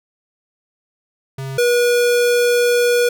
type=tone pair in turn; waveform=square; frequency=134.5 / 483.2 Hz; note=C3 / B4; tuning=+48 / -38 cents; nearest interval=octave + minor seventh; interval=2214 cents; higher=second; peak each=-25 / -13 dBFS; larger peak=second; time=1.38-1.58 / 1.58-3.09 s; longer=second; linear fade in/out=5 ms; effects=none